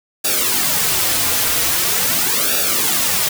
white noise with flanger, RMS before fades -17 dBFS, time 0.24-3.29 s, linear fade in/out 10 ms, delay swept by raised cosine 0.95 to 5.45 ms, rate 0.43 Hz, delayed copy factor -0.8, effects none

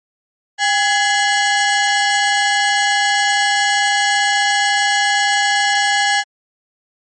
sawtooth ring-modulated tone, 1244.5 Hz, D#6, in tune, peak -6 dBFS, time 0.58-6.24 s, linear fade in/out 50 ms, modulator 439 Hz, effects MP3 32 kbps

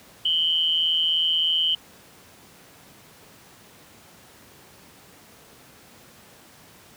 sine tone pair together, 2969 / 3132 Hz, F#7 / G7, +5 / -2 cents, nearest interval minor second, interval 93 cents, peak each -22 dBFS, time 0.25-1.75 s, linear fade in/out 5 ms, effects pink hiss -50 dBFS RMS until 6.96 s + high-pass 100 Hz 12 dB/octave

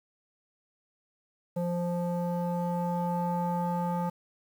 square tone with low-pass filter sweep, 174.61 Hz, F3, in tune, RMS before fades -30 dBFS, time 1.56-4.1 s, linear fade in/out 10 ms, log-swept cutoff 660 to 990 Hz, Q 4.3, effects 9-bit

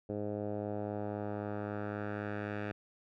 10% pulse tone with low-pass filter sweep, 103.8 Hz, G#2, in tune, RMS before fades -38 dBFS, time 0.09-2.72 s, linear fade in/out 5 ms, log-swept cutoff 510 to 2100 Hz, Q 1.7, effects none

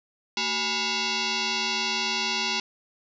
sine tone with frequency modulation, 830.6 Hz, G#5, in tune, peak -24 dBFS, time 0.37-2.6 s, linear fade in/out 2 ms, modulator 604 Hz, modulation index 7.7, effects none

